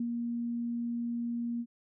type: tone with ADSR envelope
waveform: sine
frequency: 236.2 Hz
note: A#3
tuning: 23 cents sharp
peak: -29 dBFS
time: 0-1.66 s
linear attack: 4 ms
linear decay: 66 ms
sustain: -2 dB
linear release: 57 ms
effects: none